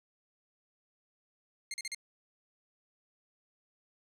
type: tone bursts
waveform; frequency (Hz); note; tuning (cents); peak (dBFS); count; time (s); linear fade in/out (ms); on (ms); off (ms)
15% pulse; 2118; C7; +21; -30; 4; 1.71-1.947; 2; 30; 39
effects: low-pass 12000 Hz 12 dB/octave + 12-bit